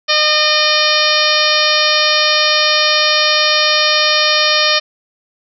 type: harmonic tone with a mistuned harmonic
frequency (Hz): 609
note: D#5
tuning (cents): -37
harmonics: 1 / 2 / 3 / 4 / 5 / 6 / 7 / 8 / 9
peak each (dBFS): -19 / -19 / -19 / -19 / -19 / -19 / -19 / -19 / -19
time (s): 0.08-4.8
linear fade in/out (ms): 20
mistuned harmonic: 9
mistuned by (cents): +19
effects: none